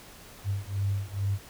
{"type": "beating tone pair", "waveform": "sine", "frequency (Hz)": [98, 100.3], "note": ["G2", "G2"], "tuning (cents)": [0, 40], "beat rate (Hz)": 2.3, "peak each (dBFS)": -30, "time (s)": [0.44, 1.39], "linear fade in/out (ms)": 50, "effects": ["pink hiss -49 dBFS RMS until 1.49 s"]}